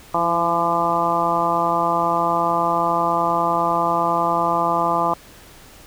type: harmonic tone with a mistuned harmonic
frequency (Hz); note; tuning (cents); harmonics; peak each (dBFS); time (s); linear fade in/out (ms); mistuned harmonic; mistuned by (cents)
170.2; F3; -44; 1 / 2 / 3 / 4 / 5 / 6 / 7; -30 / -28 / -28 / -23 / -23 / -22 / -23; 0.14-5.14; 5; 2; -33
effects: pink hiss -45 dBFS RMS until 5.86 s